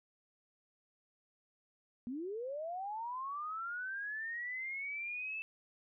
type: linear sweep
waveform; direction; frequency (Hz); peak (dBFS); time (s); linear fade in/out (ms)
sine; up; 230 to 2647; -38; 2.07-5.42; 0
effects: none